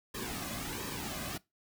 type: noise with flanger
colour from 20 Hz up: pink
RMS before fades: -39 dBFS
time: 0.14-1.38 s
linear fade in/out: 10 ms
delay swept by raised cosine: 1.4 to 2.23 ms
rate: 1.4 Hz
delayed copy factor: -0.65
effects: noise-tail reverb RT60 0.2 s tail -21 dB re dry